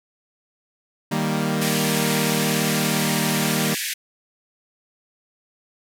sawtooth chord, Eb major, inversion none, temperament equal, 155.56 / 196 / 233.1 Hz, Eb3 / G3 / Bb3, 0 / 0 / 0 cents, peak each -21 dBFS, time 1.11-3.75 s, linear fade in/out 10 ms
pink band-pass noise, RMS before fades -27 dBFS, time 1.61-3.94 s, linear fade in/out 10 ms, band 1600 to 15000 Hz, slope 96 dB/octave
effects none

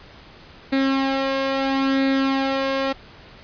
sawtooth tone with flanger, 270 Hz, C#4, 45 cents flat, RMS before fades -21 dBFS, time 0.72-2.93 s, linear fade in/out 10 ms, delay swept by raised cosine 0.49 to 1.79 ms, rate 0.75 Hz, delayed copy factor +0.55, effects pink hiss -45 dBFS RMS until 3.43 s + resampled to 11025 Hz

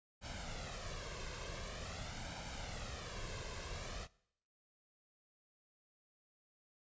pink noise with flanger, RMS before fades -45 dBFS, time 0.21-4.08 s, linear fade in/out 50 ms, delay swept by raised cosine 1.3 to 1.91 ms, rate 0.46 Hz, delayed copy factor +0.6, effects noise-tail reverb RT60 0.7 s tail -22 dB re dry + resampled to 16000 Hz

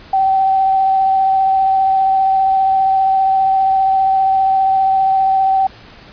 sine tone with vibrato, 770 Hz, G5, 31 cents flat, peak -10 dBFS, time 0.13-5.67 s, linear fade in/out 5 ms, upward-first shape sine, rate 15 Hz, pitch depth 13 cents each way, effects pink hiss -40 dBFS RMS until 6.12 s + resampled to 11025 Hz

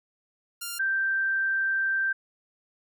5% pulse / sine tone pair in turn, 1396.9 / 1568 Hz, F6 / G6, 0 / 0 cents, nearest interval major second, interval 200 cents, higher second, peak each -21 / -23 dBFS, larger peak first, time 0.61-0.79 / 0.79-2.13 s, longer second, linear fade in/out 10 ms, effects none

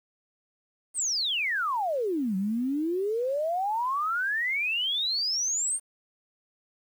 sine exponential two-way sweep, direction down then up, 9020 to 185 to 9020 Hz, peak -25 dBFS, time 0.94-5.8 s, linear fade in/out 50 ms, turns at 2.36 s, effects 9-bit

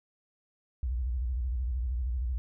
sine tone with vibrato, 61.74 Hz, B1, in tune, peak -28 dBFS, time 0.83-2.38 s, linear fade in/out 0 ms, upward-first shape square, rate 13 Hz, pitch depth 140 cents each way, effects none

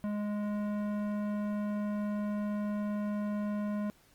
sine tone with tanh clipping, 207.7 Hz, G#3, in tune, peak -33 dBFS, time 0.04-3.9 s, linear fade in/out 0 ms, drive 15 dB, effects pink hiss -64 dBFS RMS until 4.14 s + Opus 32 kbps

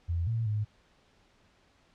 sine tone with pitch steps, 84.9 / 114 / 105.9 Hz, F2 / A#2 / G#2, -48 / -38 / +34 cents, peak -27 dBFS, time 0.08-0.65 s, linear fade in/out 20 ms, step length 190 ms, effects pink hiss -65 dBFS RMS until 1.94 s + low-pass 5000 Hz 12 dB/octave

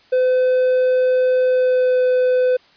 triangle tone with pitch glide, 509 to 505.2 Hz, C5 to B4, -48 to +39 cents, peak -11 dBFS, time 0.12-2.57 s, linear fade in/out 10 ms, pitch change -13 cents, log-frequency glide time 1.45-2.02 s, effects white hiss -52 dBFS RMS until 2.76 s + resampled to 11025 Hz

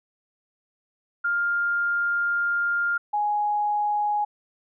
sine tone pair in turn, 1403 / 832.7 Hz, F6 / G#5, +8 / +4 cents, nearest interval major sixth, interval 904 cents, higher first, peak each -21 dBFS, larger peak neither, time 1.24-2.98 / 3.13-4.25 s, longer first, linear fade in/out 10 ms, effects none

